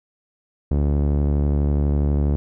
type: tone with low-pass filter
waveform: sawtooth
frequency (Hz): 72.2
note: D2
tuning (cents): -29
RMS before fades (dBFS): -19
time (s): 0.71-2.36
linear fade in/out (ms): 0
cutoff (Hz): 450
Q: 0.68
effects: none